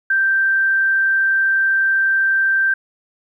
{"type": "tone", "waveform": "sine", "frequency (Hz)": 1568, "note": "G6", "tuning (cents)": 0, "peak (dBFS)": -13, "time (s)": [0.1, 2.74], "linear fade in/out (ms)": 5, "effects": ["9-bit"]}